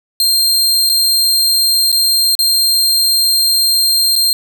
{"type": "tone with dropouts", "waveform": "sawtooth", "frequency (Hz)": 4186, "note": "C8", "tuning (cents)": 0, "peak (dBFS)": -7, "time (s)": [0.2, 4.33], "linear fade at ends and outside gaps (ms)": 1, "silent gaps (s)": [[0.892, 0.897], [1.918, 1.926], [2.352, 2.39], [4.155, 4.161]], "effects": ["8-bit"]}